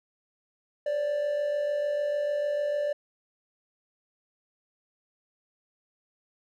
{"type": "tone pair together", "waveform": "triangle", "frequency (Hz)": [539.3, 586], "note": ["C#5", "D5"], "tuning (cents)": [-48, -4], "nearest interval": "minor second", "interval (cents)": 144, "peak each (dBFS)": [-34, -24], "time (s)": [0.86, 2.93], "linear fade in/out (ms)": 5, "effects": []}